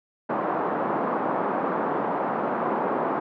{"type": "band-pass noise", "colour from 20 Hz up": "white", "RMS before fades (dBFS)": -26, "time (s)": [0.29, 3.2], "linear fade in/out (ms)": 10, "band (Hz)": [190, 1100], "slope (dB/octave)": 24, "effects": []}